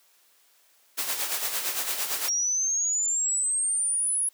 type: noise with tremolo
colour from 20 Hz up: white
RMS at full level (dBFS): -27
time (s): 0.97-2.3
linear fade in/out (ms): 20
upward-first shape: sine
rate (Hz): 8.8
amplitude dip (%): 55
type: exponential sweep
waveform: sine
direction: up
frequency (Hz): 5600 to 10570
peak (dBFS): -23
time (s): 2.28-4.29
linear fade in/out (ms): 5
effects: white hiss -62 dBFS RMS until 4.33 s + high-pass 400 Hz 12 dB/octave